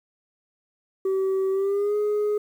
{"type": "tone with pitch glide", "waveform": "sine", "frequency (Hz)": [383.3, 418], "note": ["G4", "G#4"], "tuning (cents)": [-39, 11], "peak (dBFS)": -18, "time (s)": [1.05, 2.38], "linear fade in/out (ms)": 5, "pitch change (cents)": 150, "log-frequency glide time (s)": [1.51, 1.96], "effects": ["tanh soft clip ceiling -20 dBFS", "9-bit"]}